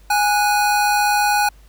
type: tone pair together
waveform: square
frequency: 827 / 1473.5 Hz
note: G#5 / F#6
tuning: -8 / -8 cents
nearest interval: minor seventh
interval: 1000 cents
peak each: -16 / -22 dBFS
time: 0.1-1.49 s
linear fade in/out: 5 ms
effects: added 50 Hz sine -44 dBFS peak until 1.68 s + pink hiss -55 dBFS RMS until 1.68 s